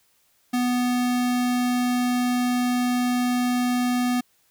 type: tone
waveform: square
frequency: 246.9 Hz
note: B3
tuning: in tune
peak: -21 dBFS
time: 0.53-4.21 s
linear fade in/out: 10 ms
effects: white hiss -64 dBFS RMS until 4.5 s